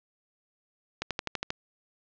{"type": "accelerating click train", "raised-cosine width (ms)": 0.2, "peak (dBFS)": -12, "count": 7, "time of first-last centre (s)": [1.02, 1.504], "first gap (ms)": 87, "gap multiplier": 0.97, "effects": ["low-pass 5000 Hz 12 dB/octave"]}